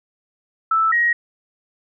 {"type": "tone pair in turn", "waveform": "sine", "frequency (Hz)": [1318.5, 1889.3], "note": ["E6", "A#6"], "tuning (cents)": [0, 23], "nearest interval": "tritone", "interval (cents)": 623, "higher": "second", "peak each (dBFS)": -14, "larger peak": "neither", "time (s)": [[0.71, 0.92], [0.92, 1.13]], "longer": "neither", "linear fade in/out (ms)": 5, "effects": []}